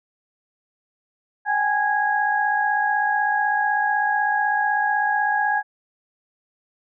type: tone cluster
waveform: sine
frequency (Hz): 781 / 837 / 1650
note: G5 / G#5 / G#6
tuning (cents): -7 / +13 / -12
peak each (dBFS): -26 / -21 / -22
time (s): 1.45-5.63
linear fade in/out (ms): 50
effects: none